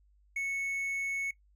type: tone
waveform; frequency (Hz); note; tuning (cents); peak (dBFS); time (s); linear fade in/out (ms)
triangle; 2207; C#7; -8; -29; 0.36-1.31; 5
effects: noise-tail reverb RT60 0.1 s tail -19 dB re dry + added 50 Hz sine -62 dBFS peak until 1.55 s